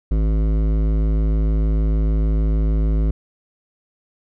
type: tone with hard clipping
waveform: triangle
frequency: 53.3 Hz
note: G#1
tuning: 46 cents sharp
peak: -17 dBFS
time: 0.11-3.11 s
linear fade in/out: 5 ms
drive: 18 dB
effects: none